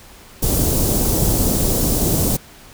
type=band-stop noise; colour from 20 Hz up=pink; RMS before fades=-17 dBFS; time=0.42-2.37 s; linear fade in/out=10 ms; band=490 to 7300 Hz; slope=12 dB/octave; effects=pink hiss -43 dBFS RMS until 2.73 s